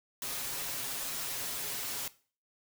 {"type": "noise with comb filter", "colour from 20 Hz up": "white", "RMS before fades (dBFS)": -37, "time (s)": [0.22, 2.08], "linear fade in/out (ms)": 2, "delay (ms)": 7.3, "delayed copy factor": 0.75, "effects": ["noise-tail reverb RT60 0.4 s tail -18 dB re dry"]}